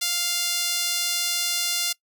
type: tone with high-pass filter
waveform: sawtooth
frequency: 698.5 Hz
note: F5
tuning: in tune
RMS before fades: -25 dBFS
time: 0.01-1.93 s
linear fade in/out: 10 ms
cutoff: 3800 Hz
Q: 1
effects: noise-tail reverb RT60 0.1 s tail -22 dB re dry